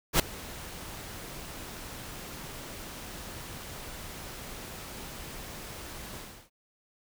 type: noise with ADSR envelope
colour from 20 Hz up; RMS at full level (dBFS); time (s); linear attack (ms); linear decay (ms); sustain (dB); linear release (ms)
pink; -20; 0.13-6.5; 66; 4; -22; 330
effects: none